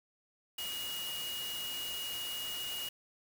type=tone in noise; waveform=sine; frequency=2882 Hz; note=F#7; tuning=46 cents flat; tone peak=-38 dBFS; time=0.58-2.89 s; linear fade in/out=5 ms; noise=white; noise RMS=-43 dBFS; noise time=0.58-2.89 s; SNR=+2 dB; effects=none